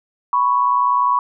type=tone pair together; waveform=sine; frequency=988.7 / 1108.7 Hz; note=B5 / C#6; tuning=+2 / 0 cents; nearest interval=major second; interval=198 cents; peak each=-16 dBFS; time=0.33-1.19 s; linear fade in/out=2 ms; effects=none